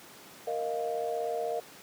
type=chord; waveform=sine; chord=Bb suspended fourth; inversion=none; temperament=equal; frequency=466.2 / 622.3 / 698.5 Hz; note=Bb4 / Eb5 / F5; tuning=0 / 0 / 0 cents; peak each=-33 / -35 / -34 dBFS; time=0.47-1.6 s; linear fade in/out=5 ms; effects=pink hiss -50 dBFS RMS until 1.82 s + high-pass 200 Hz 12 dB/octave